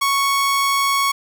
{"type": "tone", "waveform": "sawtooth", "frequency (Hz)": 1108.7, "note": "C#6", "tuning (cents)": 0, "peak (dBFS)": -12, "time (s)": [0.01, 1.12], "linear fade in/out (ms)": 10, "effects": []}